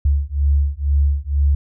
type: beating tone pair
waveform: sine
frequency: 70.1 / 72.2 Hz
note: C#2 / D2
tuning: +20 / -29 cents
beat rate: 2.1 Hz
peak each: -17 dBFS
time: 0.05-1.55 s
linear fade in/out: 5 ms
effects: none